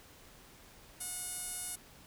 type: tone with band-pass filter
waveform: sawtooth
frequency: 726 Hz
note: F#5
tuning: 33 cents flat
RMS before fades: -41 dBFS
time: 1-1.76 s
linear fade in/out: 10 ms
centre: 10000 Hz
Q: 3.3
effects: pink hiss -57 dBFS RMS until 2.06 s